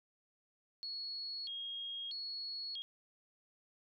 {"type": "tone with vibrato", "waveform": "sine", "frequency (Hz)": 3769, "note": "A#7", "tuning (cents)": 18, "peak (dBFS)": -40, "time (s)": [0.83, 2.82], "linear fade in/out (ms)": 0, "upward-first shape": "square", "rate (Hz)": 0.78, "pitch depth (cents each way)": 250, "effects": []}